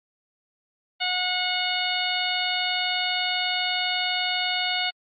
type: harmonic tone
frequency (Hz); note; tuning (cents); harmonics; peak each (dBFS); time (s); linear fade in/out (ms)
728; F#5; -28; 1 / 2 / 3 / 4 / 5 / 6; -30 / -32 / -29 / -28 / -30 / -32; 1-4.91; 20
effects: MP3 32 kbps